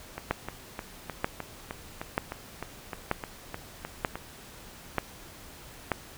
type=two click trains; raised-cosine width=0.5 ms; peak=-10 / -19 dBFS; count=7 / 14; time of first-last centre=0.31-5.917 / 0.18-4.156 s; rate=1.07 / 3.27 Hz; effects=pink hiss -48 dBFS RMS until 6.17 s